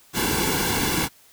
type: noise with comb filter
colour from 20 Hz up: pink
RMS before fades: -23 dBFS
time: 0.13-1.09 s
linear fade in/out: 50 ms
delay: 1.6 ms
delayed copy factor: -0.75
effects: white hiss -54 dBFS RMS until 1.32 s